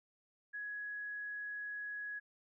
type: tone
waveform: sine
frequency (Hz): 1674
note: G#6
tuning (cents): +13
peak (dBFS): -40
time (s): 0.53-2.2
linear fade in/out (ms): 20
effects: none